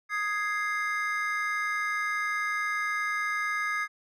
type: chord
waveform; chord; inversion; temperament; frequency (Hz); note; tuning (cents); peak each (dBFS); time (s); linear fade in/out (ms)
triangle; Ab major; second; equal; 1244.5 / 1661.2 / 2093; Eb6 / Ab6 / C7; 0 / 0 / 0; -30; 0.09-3.88; 50
effects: none